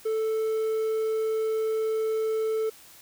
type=tone; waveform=triangle; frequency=440 Hz; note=A4; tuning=in tune; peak=-22 dBFS; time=0.05-2.7 s; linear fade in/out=10 ms; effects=white hiss -51 dBFS RMS until 3.01 s